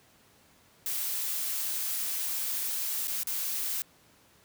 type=noise with dropouts; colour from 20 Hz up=blue; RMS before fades=-32 dBFS; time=0.86-3.82 s; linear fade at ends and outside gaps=1 ms; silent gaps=3.073-3.08 / 3.233-3.271 s; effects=pink hiss -61 dBFS RMS until 4.44 s + high-pass 80 Hz 12 dB/octave